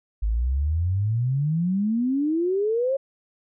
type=exponential sweep; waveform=sine; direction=up; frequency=50.8 to 554.4 Hz; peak=-20 dBFS; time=0.22-2.97 s; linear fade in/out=10 ms; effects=none